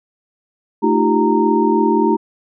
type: tone cluster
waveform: sine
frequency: 221.9 / 308.3 / 345.7 / 389 / 925 Hz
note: A3 / D#4 / F4 / G4 / A#5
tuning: +15 / -16 / -18 / -13 / -14 cents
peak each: -18 dBFS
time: 0.82-2.17 s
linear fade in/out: 20 ms
effects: none